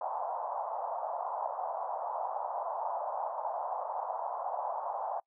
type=band-pass noise; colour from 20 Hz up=white; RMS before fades=-36 dBFS; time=0.01-5.2 s; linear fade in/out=2 ms; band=620 to 970 Hz; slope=48 dB/octave; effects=noise-tail reverb RT60 0.1 s tail -25 dB re dry